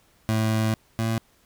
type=tone pair in turn; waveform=25% pulse; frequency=110 / 112.9 Hz; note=A2 / A2; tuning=0 / +45 cents; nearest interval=unison; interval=45 cents; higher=second; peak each=-17 / -19 dBFS; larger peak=first; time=0.29-0.74 / 0.99-1.18 s; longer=first; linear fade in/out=0 ms; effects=pink hiss -61 dBFS RMS until 1.45 s